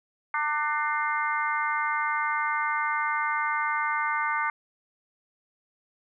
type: harmonic tone with a mistuned harmonic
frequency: 300 Hz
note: D4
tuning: 37 cents sharp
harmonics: 3 / 4 / 5 / 6 / 7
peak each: -30 / -29 / -31 / -37 / -31 dBFS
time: 0.34-4.5 s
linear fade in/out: 2 ms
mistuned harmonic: 4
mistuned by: -19 cents
effects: none